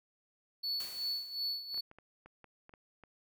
triangle tone with tremolo, 4435 Hz, C#8, in tune, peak -31 dBFS, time 0.63-1.81 s, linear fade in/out 10 ms, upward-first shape sine, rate 2.7 Hz, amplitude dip 75%
white noise with exponential decay, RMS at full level -45 dBFS, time 0.8-1.77 s, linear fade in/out 1 ms, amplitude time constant 210 ms
clicks, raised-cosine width 0.5 ms, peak -39 dBFS, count 9, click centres 1.745 / 1.777 / 1.914 / 1.986 / 2.26 / 2.443 / 2.694 / 2.738 / 3.037 s
effects none

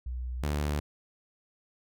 sine / sawtooth tone pair in turn, 61.9 / 73.76 Hz, B1 / D2, +5 / +8 cents, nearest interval minor third, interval 303 cents, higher second, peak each -32 / -24 dBFS, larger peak second, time 0.06-0.43 / 0.43-0.8 s, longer neither, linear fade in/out 5 ms, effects none

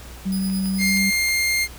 sine tone with pitch glide, 190.9 to 194.24 Hz, G3 to G3, -46 to -16 cents, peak -20 dBFS, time 0.25-1.11 s, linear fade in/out 20 ms, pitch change +30 cents, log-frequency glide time 0.7-0.99 s
10% pulse tone with tremolo, 4978 Hz, D#8, in tune, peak -23 dBFS, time 0.32-0.98 s, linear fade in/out 2 ms, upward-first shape triangle, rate 9.3 Hz, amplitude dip 60%
click train, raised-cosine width 0.3 ms, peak -24 dBFS, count 6, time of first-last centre 0.5-1.286 s, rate 6.36 Hz
sawtooth tone, 2115 Hz, C7, 18 cents sharp, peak -15 dBFS, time 0.78-1.68 s, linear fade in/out 50 ms
effects added 60 Hz sine -39 dBFS peak until 1.78 s + pink hiss -42 dBFS RMS until 1.78 s

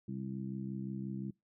harmonic tone, 65.7 Hz, C2, 8 cents sharp, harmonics 2 / 3 / 4 / 5, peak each -42 / -40 / -49 / -47 dBFS, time 0.08-1.31 s, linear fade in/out 5 ms, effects noise-tail reverb RT60 0.2 s tail -24 dB re dry

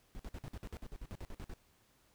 brown noise bursts, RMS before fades -44 dBFS, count 15, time 0.15-1.537 s, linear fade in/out 0 ms, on 43 ms, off 53 ms, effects pink hiss -70 dBFS RMS until 2.14 s

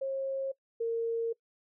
sine tone pair in turn, 539 / 459.7 Hz, C#5 / A#4, -49 / -24 cents, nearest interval minor third, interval 275 cents, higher first, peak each -30 / -28 dBFS, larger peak second, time 0.01-0.52 / 0.8-1.33 s, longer second, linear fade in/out 10 ms, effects noise-tail reverb RT60 0.1 s tail -22 dB re dry

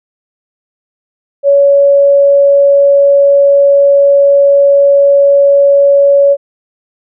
sine tone, 562 Hz, C#5, 24 cents sharp, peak -3 dBFS, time 1.43-6.37 s, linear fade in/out 50 ms, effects none

